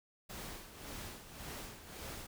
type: noise with tremolo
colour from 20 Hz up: pink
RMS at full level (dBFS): -45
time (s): 0.29-2.27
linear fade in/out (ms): 10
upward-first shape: sine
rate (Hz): 1.8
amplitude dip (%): 65
effects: none